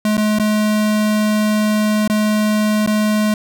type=tone with dropouts; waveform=square; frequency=212.7 Hz; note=G#3; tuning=42 cents sharp; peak=-14 dBFS; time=0.05-3.34 s; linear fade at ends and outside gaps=2 ms; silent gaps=0.17-0.178 / 0.387-0.397 / 2.077-2.098 / 2.863-2.874 s; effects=none